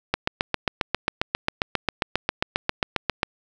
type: click train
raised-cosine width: 0.3 ms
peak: -4 dBFS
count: 24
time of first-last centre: 0.14-3.231 s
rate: 7.44 Hz
effects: none